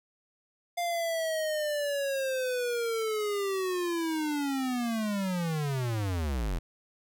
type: linear sweep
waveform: square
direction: down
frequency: 701 to 38.25 Hz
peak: -29 dBFS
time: 0.77-6.59 s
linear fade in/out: 10 ms
effects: none